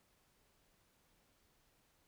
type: silence
effects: pink hiss -74 dBFS RMS until 2.07 s